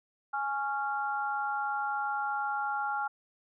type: harmonic tone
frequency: 277.2 Hz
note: C#4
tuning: in tune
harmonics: 3 / 4 / 5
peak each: -32 / -41 / -33 dBFS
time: 0.33-3.08 s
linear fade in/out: 10 ms
effects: none